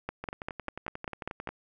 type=two click trains; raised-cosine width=0.5 ms; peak=-22 / -18 dBFS; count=15 / 8; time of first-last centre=0.24-1.49 / 0.09-1.473 s; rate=11.2 / 5.06 Hz; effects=none